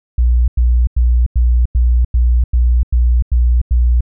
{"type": "tone bursts", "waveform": "sine", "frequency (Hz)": 60.2, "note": "B1", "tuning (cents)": -44, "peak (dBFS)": -8, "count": 10, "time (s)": [0.18, 4.008], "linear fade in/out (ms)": 5, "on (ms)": 300, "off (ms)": 92, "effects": []}